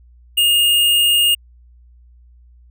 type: tone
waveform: square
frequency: 2839 Hz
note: F7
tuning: 28 cents sharp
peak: -12 dBFS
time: 0.37-1.35 s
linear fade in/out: 10 ms
effects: added 60 Hz sine -44 dBFS peak until 2.7 s